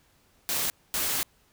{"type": "noise bursts at uneven times", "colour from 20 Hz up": "white", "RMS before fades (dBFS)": -28, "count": 2, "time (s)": [[0.49, 0.7], [0.94, 1.23]], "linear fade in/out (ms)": 0, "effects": ["pink hiss -64 dBFS RMS until 1.52 s"]}